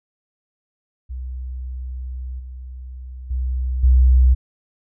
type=tone with level steps; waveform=sine; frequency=63.4 Hz; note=B1; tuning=46 cents sharp; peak=-26 / -31 / -19 / -9 dBFS; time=1.09-4.35 s; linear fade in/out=20 ms; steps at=2.39 / 3.3 / 3.83 s; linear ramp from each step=10 ms; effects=none